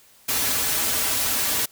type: noise with comb filter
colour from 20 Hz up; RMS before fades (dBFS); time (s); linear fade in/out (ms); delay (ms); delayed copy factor
white; -23; 0.28-1.66; 10; 5.6; -0.65
effects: white hiss -54 dBFS RMS until 1.71 s